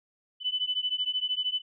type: beating tone pair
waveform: sine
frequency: 2994 / 3007 Hz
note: F#7 / F#7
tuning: +20 / +27 cents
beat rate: 13 Hz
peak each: -30 / -30 dBFS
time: 0.4-1.62 s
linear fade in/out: 50 ms
effects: none